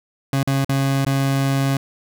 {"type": "tone with dropouts", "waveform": "30% pulse", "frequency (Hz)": 136.6, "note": "C#3", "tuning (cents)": -25, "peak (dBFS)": -14, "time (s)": [0.33, 1.77], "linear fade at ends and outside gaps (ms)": 2, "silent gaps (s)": [[0.431, 0.474], [0.646, 0.693], [1.049, 1.064]], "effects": []}